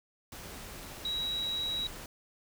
sine tone in noise, 3866 Hz, B7, 38 cents flat, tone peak -31 dBFS, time 1.05-1.87 s, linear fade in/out 2 ms, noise pink, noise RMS -45 dBFS, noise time 0.32-2.06 s, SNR +11 dB, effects none

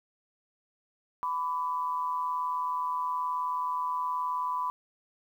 sine tone pair together, 999 / 1157.9 Hz, B5 / D6, +20 / -25 cents, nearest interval minor third, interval 255 cents, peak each -29 / -35 dBFS, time 1.23-4.7 s, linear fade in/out 0 ms, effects 10-bit

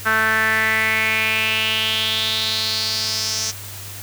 sawtooth tone with band-pass filter sweep, 220 Hz, A3, in tune, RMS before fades -20 dBFS, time 0.05-3.52 s, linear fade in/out 20 ms, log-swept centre 1500 to 5900 Hz, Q 5.2, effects added 99 Hz sine -36 dBFS peak until 4.02 s + white hiss -35 dBFS RMS until 4.02 s

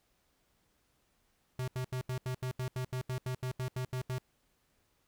square tone bursts, 127.7 Hz, C3, 42 cents flat, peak -34 dBFS, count 16, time 1.59-4.183 s, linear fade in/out 2 ms, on 88 ms, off 79 ms, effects pink hiss -74 dBFS RMS until 5.07 s

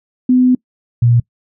sine tone pair in turn, 252.4 / 119.12 Hz, B3 / A#2, +38 / +38 cents, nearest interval octave + minor second, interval 1300 cents, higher first, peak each -7 dBFS, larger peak neither, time 0.29-0.55 / 1.02-1.2 s, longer first, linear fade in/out 5 ms, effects noise-tail reverb RT60 0.1 s tail -24 dB re dry

